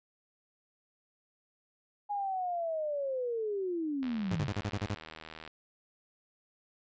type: linear sweep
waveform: sine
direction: down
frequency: 830.6 to 130.81 Hz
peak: -31 dBFS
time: 2.09-4.48 s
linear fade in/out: 20 ms
type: click train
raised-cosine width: 0.3 ms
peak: -29 dBFS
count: 116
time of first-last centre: 4.03-5.477 s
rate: 79.5 Hz
type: tone bursts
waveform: sawtooth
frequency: 102.4 Hz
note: G#2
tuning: 24 cents flat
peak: -27 dBFS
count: 8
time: 4.31-4.945 s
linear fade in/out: 5 ms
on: 47 ms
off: 37 ms
effects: resampled to 16000 Hz